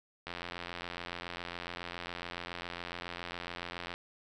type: click train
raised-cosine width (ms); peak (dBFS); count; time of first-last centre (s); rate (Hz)
0.3; -23; 321; 0.27-3.94; 87.2
effects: none